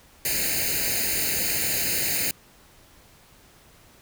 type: noise with comb filter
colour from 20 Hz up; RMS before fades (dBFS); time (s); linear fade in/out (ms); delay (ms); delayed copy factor
white; -25; 0.25-2.31; 2; 0.44; +0.95
effects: pink hiss -54 dBFS RMS until 4.01 s